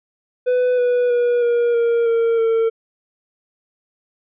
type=tone with pitch steps; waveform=triangle; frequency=498.9 / 490.9 / 483 / 475.3 / 467.6 / 460.1 / 452.8 Hz; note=B4 / B4 / B4 / A#4 / A#4 / A#4 / A4; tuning=+17 / -10 / -39 / +34 / +5 / -23 / +50 cents; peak=-12 dBFS; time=0.46-2.7 s; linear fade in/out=20 ms; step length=320 ms; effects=resampled to 8000 Hz